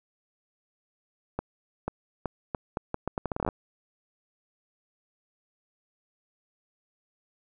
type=accelerating click train; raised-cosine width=1 ms; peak=-15 dBFS; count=17; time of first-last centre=1.39-3.488 s; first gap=490 ms; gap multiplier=0.77; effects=none